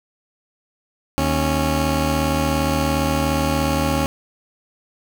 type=tone pair together; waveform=15% pulse; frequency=77.2 / 275.1 Hz; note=D#2 / C#4; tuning=-13 / -13 cents; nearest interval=octave + minor seventh; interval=2200 cents; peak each=-14 dBFS; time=1.18-4.06 s; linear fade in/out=0 ms; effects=none